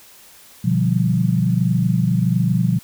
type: chord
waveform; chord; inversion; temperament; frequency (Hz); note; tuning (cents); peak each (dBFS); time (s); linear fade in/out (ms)
sine; G dominant seventh; first; equal with one note detuned; 122.41 / 146.83 / 174.61 / 196; B2 / D3 / F3 / G3; -15 / 0 / 0 / 0; -19 / -23 / -18 / -23; 0.64-2.79; 10
effects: white hiss -46 dBFS RMS until 2.83 s